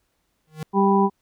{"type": "tone with exponential growth", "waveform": "square", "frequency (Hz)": 155.56, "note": "D#3", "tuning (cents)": 0, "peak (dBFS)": -26, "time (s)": [0.47, 0.63], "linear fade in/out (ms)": 2, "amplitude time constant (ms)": 34}
{"type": "harmonic tone", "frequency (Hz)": 197.1, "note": "G3", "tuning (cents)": 10, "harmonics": [1, 2, 4, 5], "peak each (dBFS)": [-18, -20, -23, -21], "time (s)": [0.73, 1.1], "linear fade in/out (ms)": 50}
{"effects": ["pink hiss -71 dBFS RMS until 1.21 s"]}